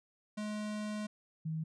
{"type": "tone pair in turn", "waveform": ["square", "sine"], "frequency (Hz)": [211.4, 158.96], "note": ["G#3", "D#3"], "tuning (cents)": [31, 37], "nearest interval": "perfect fourth", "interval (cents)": 494, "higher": "first", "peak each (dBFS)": [-37, -34], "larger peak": "second", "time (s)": [[0.37, 1.07], [1.45, 1.64]], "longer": "first", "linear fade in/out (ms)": 10, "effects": ["resampled to 22050 Hz"]}